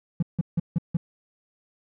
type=tone bursts; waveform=triangle; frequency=167.9 Hz; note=E3; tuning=32 cents sharp; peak=-16 dBFS; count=5; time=0.2-0.97 s; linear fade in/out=5 ms; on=26 ms; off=160 ms; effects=tanh soft clip ceiling -15 dBFS